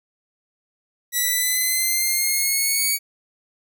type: linear sweep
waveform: 5% pulse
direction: up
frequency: 1947 to 2258 Hz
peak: -9 dBFS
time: 1.12-2.99 s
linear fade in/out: 50 ms
effects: none